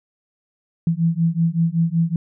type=beating tone pair; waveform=sine; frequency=163.7 / 169 Hz; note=E3 / E3; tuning=-12 / +43 cents; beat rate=5.3 Hz; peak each=-19 dBFS; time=0.87-2.16 s; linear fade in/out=2 ms; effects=none